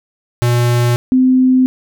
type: tone pair in turn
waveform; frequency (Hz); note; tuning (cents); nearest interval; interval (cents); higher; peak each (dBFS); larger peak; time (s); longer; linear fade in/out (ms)
square / sine; 120.6 / 257.1; B2 / C4; -41 / -30; octave + minor second; 1311; second; -11 / -7; second; 0.42-0.96 / 1.12-1.66; neither; 0
effects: none